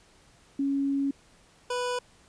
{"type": "tone pair in turn", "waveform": ["sine", "25% pulse"], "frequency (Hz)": [277.2, 493.9], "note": ["C#4", "B4"], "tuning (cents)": [0, 0], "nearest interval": "minor seventh", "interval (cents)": 1000, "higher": "second", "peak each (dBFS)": -24, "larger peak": "neither", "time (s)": [[0.59, 1.11], [1.7, 1.99]], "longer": "first", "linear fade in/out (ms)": 5, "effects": ["pink hiss -59 dBFS RMS until 2.28 s", "resampled to 22050 Hz"]}